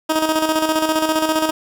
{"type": "tone with tremolo", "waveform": "15% pulse", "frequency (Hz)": 315, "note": "D#4", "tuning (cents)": 21, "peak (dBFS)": -8, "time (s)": [0.09, 1.51], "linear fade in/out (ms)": 10, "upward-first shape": "square", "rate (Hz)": 15, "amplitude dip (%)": 50, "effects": []}